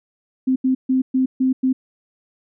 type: tone bursts at uneven times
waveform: sine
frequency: 260 Hz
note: C4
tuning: 11 cents flat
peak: -14 dBFS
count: 6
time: 0.47-0.56 / 0.64-0.75 / 0.89-1.02 / 1.14-1.26 / 1.4-1.53 / 1.63-1.73 s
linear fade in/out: 10 ms
effects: none